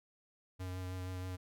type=tone with vibrato; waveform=square; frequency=92 Hz; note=F#2; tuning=9 cents flat; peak=-40 dBFS; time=0.59-1.37 s; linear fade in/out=20 ms; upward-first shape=triangle; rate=6.3 Hz; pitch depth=19 cents each way; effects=none